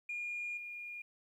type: tone with level steps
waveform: sine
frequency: 2423 Hz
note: D#7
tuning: 47 cents flat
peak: -36 / -42 dBFS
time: 0.09-1.02 s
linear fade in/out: 5 ms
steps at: 0.57 s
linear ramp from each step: 5 ms
effects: tanh soft clip ceiling -33 dBFS + 12-bit